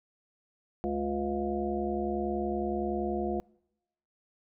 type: harmonic tone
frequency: 70.7 Hz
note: C#2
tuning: 35 cents sharp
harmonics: 1 / 3 / 5 / 7 / 9 / 10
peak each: -40 / -34 / -32 / -39 / -41 / -36 dBFS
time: 0.84-3.4 s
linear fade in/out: 0 ms
effects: noise-tail reverb RT60 0.9 s tail -26 dB re dry